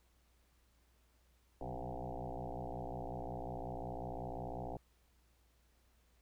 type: tone with frequency modulation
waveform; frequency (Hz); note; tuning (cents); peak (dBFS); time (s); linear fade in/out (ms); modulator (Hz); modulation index
sine; 333.3; E4; +19; -40; 1.61-4.77; 2; 60.1; 8
effects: added 60 Hz sine -70 dBFS peak until 6.21 s + pink hiss -75 dBFS RMS until 6.21 s